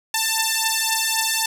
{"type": "beating tone pair", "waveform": "5% pulse", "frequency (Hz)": [888, 891.8], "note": ["A5", "A5"], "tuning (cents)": [16, 23], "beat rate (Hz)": 3.8, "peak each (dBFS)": -10, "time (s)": [0.14, 1.46], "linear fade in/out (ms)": 5, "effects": []}